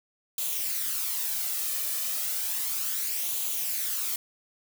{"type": "noise with flanger", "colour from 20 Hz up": "blue", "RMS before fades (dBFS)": -30, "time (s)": [0.38, 4.16], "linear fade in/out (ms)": 2, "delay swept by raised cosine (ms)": [0.28, 1.68], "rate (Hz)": 0.33, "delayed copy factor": 0.5, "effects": []}